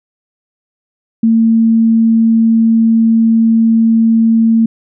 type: tone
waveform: sine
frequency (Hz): 226.1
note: A3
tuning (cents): +47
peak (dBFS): -6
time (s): 1.23-4.66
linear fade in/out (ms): 5
effects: none